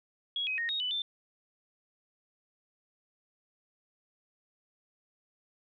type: tone with pitch steps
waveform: sine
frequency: 3324 / 2527 / 1859 / 3746 / 2988 / 3553 Hz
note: G#7 / D#7 / A#6 / A#7 / F#7 / A7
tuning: +1 / +26 / -5 / +8 / +16 / +16 cents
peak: -30 dBFS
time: 0.36-1.02 s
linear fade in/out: 2 ms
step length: 110 ms
effects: none